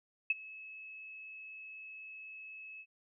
sine tone with ADSR envelope, 2588 Hz, E7, 32 cents flat, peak -24 dBFS, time 0.3-2.86 s, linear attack 4 ms, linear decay 27 ms, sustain -22 dB, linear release 57 ms, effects none

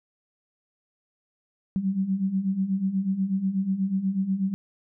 sine beating tone pair, 186.7 / 194.9 Hz, F#3 / G3, +16 / -10 cents, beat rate 8.2 Hz, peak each -29 / -24 dBFS, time 1.76-4.54 s, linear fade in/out 0 ms, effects none

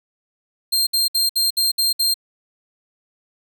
sawtooth tone bursts, 4186 Hz, C8, in tune, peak -13 dBFS, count 7, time 0.72-2.142 s, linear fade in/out 10 ms, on 150 ms, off 62 ms, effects none

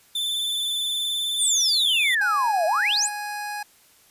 45% pulse tone with vibrato, 3520 Hz, A7, in tune, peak -23 dBFS, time 0.15-2.15 s, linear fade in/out 5 ms, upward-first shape triangle, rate 19 Hz, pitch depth 37 cents each way
sine exponential two-way sweep, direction down then up, 9790 to 622.3 to 9790 Hz, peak -19 dBFS, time 1.37-3.1 s, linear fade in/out 50 ms, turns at 2.66 s
25% pulse tone, 830.6 Hz, G#5, in tune, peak -25 dBFS, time 2.21-3.63 s, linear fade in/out 5 ms
effects white hiss -56 dBFS RMS until 4.1 s + resampled to 32000 Hz

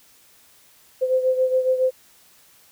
sine beating tone pair, 514 / 521.2 Hz, C5 / C5, -31 / -7 cents, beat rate 7.2 Hz, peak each -18 / -24 dBFS, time 1.01-1.91 s, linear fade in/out 20 ms, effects white hiss -54 dBFS RMS until 2.71 s

